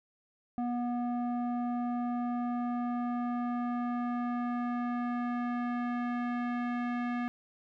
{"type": "tone with low-pass filter sweep", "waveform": "square", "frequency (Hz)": 242.3, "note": "B3", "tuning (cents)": -33, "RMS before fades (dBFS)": -33, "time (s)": [0.58, 7.28], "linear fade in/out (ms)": 0, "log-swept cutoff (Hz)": [800, 1900], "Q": 1.6, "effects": []}